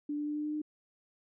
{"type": "tone with pitch steps", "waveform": "sine", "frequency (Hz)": [293.7, 295.6, 297.5, 299.4, 301.3, 303.2], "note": ["D4", "D4", "D4", "D4", "D4", "D#4"], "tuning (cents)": [0, 11, 22, 33, 44, -45], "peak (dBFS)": -32, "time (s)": [0.09, 0.618], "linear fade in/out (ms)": 5, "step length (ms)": 88, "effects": []}